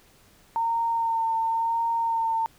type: tone with vibrato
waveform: sine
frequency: 913 Hz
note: A#5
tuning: 36 cents flat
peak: -22 dBFS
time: 0.56-2.46 s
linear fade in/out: 0 ms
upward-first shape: sine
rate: 0.95 Hz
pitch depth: 19 cents each way
effects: pink hiss -57 dBFS RMS until 2.58 s